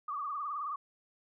sine tone with vibrato, 1174.7 Hz, D6, in tune, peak -34 dBFS, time 0.08-0.76 s, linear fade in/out 5 ms, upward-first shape triangle, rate 19 Hz, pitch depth 120 cents each way, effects none

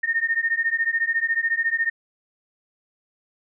sine beating tone pair, 1826 / 1840 Hz, A#6 / A#6, -36 / -23 cents, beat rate 14 Hz, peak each -23 dBFS, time 0.03-1.9 s, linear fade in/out 10 ms, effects none

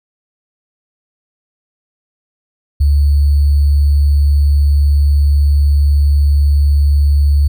sine tone with sample-and-hold, 71.9 Hz, D2, 36 cents flat, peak -7 dBFS, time 2.8-7.48 s, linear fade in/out 10 ms, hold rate 4410 Hz, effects none

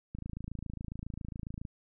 click train, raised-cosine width 5 ms, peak -27 dBFS, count 42, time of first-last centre 0.15-1.652 s, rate 27.3 Hz, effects none

